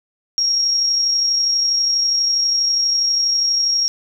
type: tone with amplitude modulation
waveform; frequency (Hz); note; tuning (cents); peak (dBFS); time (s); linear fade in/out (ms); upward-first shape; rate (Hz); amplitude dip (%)
sine; 5588; F8; 0; -13; 0.38-3.88; 0; sine; 32.3; 30
effects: 8-bit